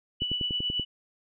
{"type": "tone with tremolo", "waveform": "sine", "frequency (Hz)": 2960, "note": "F#7", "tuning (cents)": 0, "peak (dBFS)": -25, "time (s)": [0.2, 0.85], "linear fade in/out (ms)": 20, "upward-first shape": "triangle", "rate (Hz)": 9.1, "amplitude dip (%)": 55}
{"type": "click train", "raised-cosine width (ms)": 3, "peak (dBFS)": -21, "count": 7, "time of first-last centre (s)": [0.22, 0.797], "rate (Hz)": 10.4}
{"effects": []}